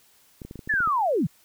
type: clicks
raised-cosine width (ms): 3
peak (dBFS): -25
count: 9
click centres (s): 0.418 / 0.45 / 0.511 / 0.557 / 0.592 / 0.675 / 0.739 / 0.805 / 0.875
type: linear sweep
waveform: sine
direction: down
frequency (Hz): 1800 to 116.54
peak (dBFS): -20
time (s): 0.69-1.27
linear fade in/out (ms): 10
effects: white hiss -59 dBFS RMS until 1.44 s